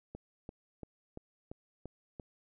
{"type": "click train", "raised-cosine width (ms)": 2, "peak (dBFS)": -30, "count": 7, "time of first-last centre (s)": [0.15, 2.198], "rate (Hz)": 2.93, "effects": []}